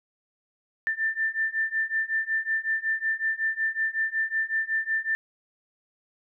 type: beating tone pair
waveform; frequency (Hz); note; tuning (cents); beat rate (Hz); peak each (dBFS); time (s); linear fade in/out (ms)
sine; 1779 / 1784.4; A6 / A6; +19 / +24; 5.4; -28 / -27; 0.87-5.15; 0
effects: none